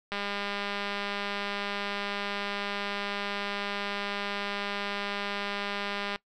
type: click train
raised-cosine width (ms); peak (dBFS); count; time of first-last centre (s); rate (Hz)
0.3; -17; 1221; 0.12-6.16; 202
effects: noise-tail reverb RT60 0.1 s tail -21 dB re dry